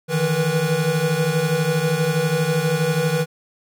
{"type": "tone cluster", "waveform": "square", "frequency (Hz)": [151.7, 164.1, 486.2], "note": ["D#3", "E3", "B4"], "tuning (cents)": [-44, -8, -27], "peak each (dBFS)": -23, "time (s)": [0.08, 3.26], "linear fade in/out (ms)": 50, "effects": []}